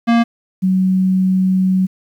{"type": "tone pair in turn", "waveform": ["square", "sine"], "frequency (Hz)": [233.1, 187.22], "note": ["A#3", "F#3"], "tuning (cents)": [0, 21], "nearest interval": "major third", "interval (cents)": 379, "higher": "first", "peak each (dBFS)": [-10, -11], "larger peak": "first", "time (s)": [[0.07, 0.24], [0.62, 1.87]], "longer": "second", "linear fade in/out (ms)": 20, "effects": ["low-pass 3000 Hz 12 dB/octave", "8-bit"]}